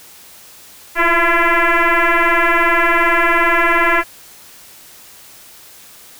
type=tone with frequency modulation; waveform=sine; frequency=330.3 Hz; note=E4; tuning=4 cents sharp; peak=-10 dBFS; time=0.95-4.04 s; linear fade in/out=50 ms; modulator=339 Hz; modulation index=6; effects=white hiss -41 dBFS RMS until 6.19 s